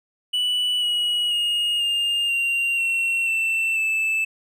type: tone with pitch steps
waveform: triangle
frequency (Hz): 2960 / 2911 / 2862 / 2815 / 2768 / 2722 / 2677 / 2632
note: F#7 / F#7 / F7 / F7 / F7 / F7 / E7 / E7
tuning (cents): 0 / -29 / +42 / +13 / -16 / -45 / +26 / -3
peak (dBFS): -18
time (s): 0.33-4.25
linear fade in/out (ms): 10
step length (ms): 490
effects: none